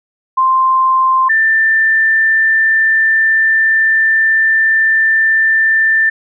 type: tone pair in turn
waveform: sine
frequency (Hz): 1046.5 / 1781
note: C6 / A6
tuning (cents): 0 / +21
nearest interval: major sixth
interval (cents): 921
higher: second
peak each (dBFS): -8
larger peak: neither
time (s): 0.37-1.29 / 1.29-6.1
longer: second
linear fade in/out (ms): 10
effects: none